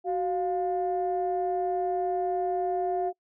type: tone pair together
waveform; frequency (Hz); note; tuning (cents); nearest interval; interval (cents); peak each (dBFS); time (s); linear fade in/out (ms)
sine; 372.4 / 703; F#4 / F5; +11 / +11; major seventh; 1100; -27; 0.04-3.13; 50
effects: noise-tail reverb RT60 0.1 s tail -25 dB re dry + tanh soft clip ceiling -19 dBFS